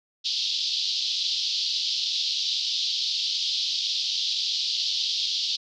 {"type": "band-pass noise", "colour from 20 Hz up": "white", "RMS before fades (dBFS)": -27, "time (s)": [0.24, 5.57], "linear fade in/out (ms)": 20, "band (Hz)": [3200, 5000], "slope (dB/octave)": 48, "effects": []}